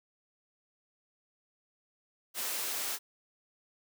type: high-pass noise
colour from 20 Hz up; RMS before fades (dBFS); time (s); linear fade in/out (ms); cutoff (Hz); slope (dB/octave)
white; -35; 2.34-2.99; 50; 330; 12
effects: none